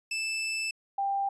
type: tone pair in turn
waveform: sawtooth / sine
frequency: 2637 / 791.9 Hz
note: E7 / G5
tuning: 0 / +17 cents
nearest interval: octave + major sixth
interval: 2083 cents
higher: first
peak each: -26 dBFS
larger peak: neither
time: 0.11-0.71 / 0.98-1.29 s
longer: first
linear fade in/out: 5 ms
effects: resampled to 22050 Hz